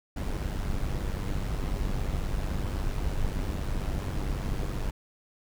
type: noise with amplitude modulation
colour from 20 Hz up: brown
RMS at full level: -27 dBFS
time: 0.16-4.91 s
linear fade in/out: 10 ms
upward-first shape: sine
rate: 98.2 Hz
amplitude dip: 60%
effects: none